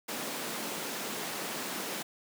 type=high-pass noise; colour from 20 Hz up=pink; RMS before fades=-37 dBFS; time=0.08-2.03 s; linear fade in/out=10 ms; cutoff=200 Hz; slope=24 dB/octave; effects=none